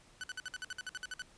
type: tone bursts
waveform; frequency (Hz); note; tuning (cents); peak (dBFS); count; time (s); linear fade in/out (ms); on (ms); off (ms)
sawtooth; 1497; F#6; +20; -35; 13; 0.21-1.22; 0; 26; 56
effects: pink hiss -62 dBFS RMS until 1.37 s + resampled to 22050 Hz